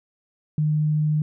sine tone, 152.3 Hz, D#3, 37 cents flat, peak -18 dBFS, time 0.58-1.22 s, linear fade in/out 2 ms, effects none

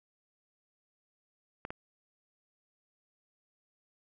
clicks, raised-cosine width 0.5 ms, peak -23 dBFS, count 2, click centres 1.651 / 1.705 s, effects none

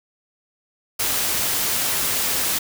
white noise, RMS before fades -22 dBFS, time 0.99-2.59 s, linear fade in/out 10 ms, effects none

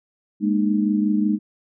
sine chord, Ab suspended second, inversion none, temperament equal with one note detuned, 207.7 / 233.1 / 305.8 Hz, Ab3 / Bb3 / Eb4, 0 / 0 / -30 cents, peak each -19 / -25 / -22 dBFS, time 0.4-1.39 s, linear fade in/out 50 ms, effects none

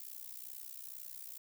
violet noise with amplitude modulation, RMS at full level -44 dBFS, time 0-1.38 s, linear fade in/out 2 ms, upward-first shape sine, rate 62.2 Hz, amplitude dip 90%, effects none

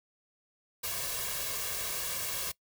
white noise with comb filter, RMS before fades -35 dBFS, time 0.83-2.52 s, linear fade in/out 10 ms, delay 1.8 ms, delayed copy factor +0.65, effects noise-tail reverb RT60 0.1 s tail -21 dB re dry

